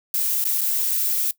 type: noise with dropouts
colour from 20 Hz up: violet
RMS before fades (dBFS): -22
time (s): 0.14-1.31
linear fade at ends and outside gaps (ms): 2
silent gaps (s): 0.442-0.451 / 0.61-0.614
effects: noise-tail reverb RT60 0.1 s tail -19 dB re dry